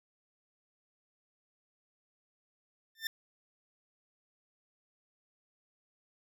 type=tone with exponential growth; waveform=20% pulse; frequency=1790 Hz; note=A6; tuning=29 cents sharp; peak=-24 dBFS; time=2.95-3.07 s; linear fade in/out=2 ms; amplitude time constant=24 ms; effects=none